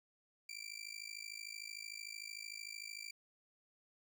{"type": "tone with amplitude modulation", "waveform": "20% pulse", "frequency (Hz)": 2349, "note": "D7", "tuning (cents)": 0, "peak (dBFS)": -37, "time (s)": [0.49, 3.11], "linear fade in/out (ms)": 5, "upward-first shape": "sine", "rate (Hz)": 53.3, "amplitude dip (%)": 95, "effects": []}